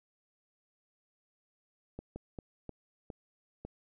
slowing click train, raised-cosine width 2 ms, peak -28 dBFS, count 6, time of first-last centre 1.99-3.65 s, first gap 170 ms, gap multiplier 1.34, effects none

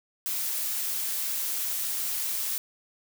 blue noise, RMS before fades -30 dBFS, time 0.26-2.58 s, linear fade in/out 0 ms, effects none

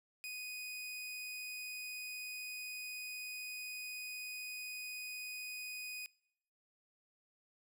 sawtooth tone, 2489 Hz, D#7, in tune, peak -39 dBFS, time 0.24-6.06 s, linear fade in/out 0 ms, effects noise-tail reverb RT60 0.8 s tail -24 dB re dry

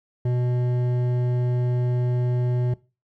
triangle tone with hard clipping, 123.47 Hz, B2, in tune, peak -22 dBFS, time 0.25-2.74 s, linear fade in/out 5 ms, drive 14 dB, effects noise-tail reverb RT60 0.3 s tail -20 dB re dry

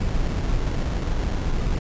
brown noise with sample-and-hold, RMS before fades -23 dBFS, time 0-1.79 s, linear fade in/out 5 ms, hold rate 2450 Hz, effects resampled to 16000 Hz

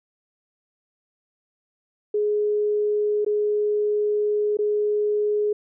sine tone with dropouts, 418.5 Hz, G#4, 13 cents sharp, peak -19 dBFS, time 2.14-5.53 s, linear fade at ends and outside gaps 5 ms, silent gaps 3.248-3.263 / 4.571-4.588 s, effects none

